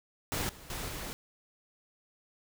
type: noise with level steps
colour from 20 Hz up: pink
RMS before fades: -33 / -51 / -38 / -40 dBFS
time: 0.32-1.13 s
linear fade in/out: 0 ms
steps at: 0.49 / 0.7 / 0.88 s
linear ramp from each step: 2 ms
effects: none